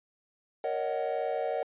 triangle chord, D# minor seventh, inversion second, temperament just, 466.7 / 560 / 622.3 / 746.7 Hz, A#4 / C#5 / D#5 / F#5, +2 / +18 / 0 / +16 cents, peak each -32 dBFS, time 0.64-1.63 s, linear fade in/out 2 ms, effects tanh soft clip ceiling -18 dBFS + resampled to 8000 Hz

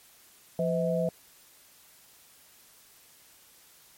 sine tone cluster, 172.8 / 507 / 643 Hz, F3 / B4 / E5, -18 / +45 / -43 cents, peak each -29 dBFS, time 0.59-1.09 s, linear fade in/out 2 ms, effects white hiss -57 dBFS RMS until 3.97 s + MP3 64 kbps

